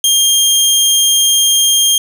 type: tone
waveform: 20% pulse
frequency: 3211 Hz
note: G7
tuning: 41 cents sharp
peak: -3 dBFS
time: 0.04-1.98 s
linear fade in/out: 2 ms
effects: none